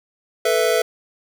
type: chord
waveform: square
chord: A suspended second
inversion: none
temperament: just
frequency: 440 / 495 / 660 Hz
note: A4 / B4 / E5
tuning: 0 / +4 / +2 cents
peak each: -21 dBFS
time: 0.45-0.82 s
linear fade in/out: 5 ms
effects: none